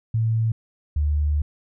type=tone pair in turn; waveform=sine; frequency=112.5 / 74.2 Hz; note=A2 / D2; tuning=+39 / +18 cents; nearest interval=perfect fifth; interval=721 cents; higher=first; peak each=-18 dBFS; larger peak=neither; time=0.14-0.52 / 0.96-1.42 s; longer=second; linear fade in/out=5 ms; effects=none